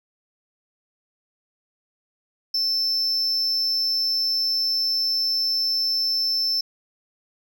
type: tone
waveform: triangle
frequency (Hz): 5310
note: E8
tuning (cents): +12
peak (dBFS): -19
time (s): 2.54-6.61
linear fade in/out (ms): 5
effects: none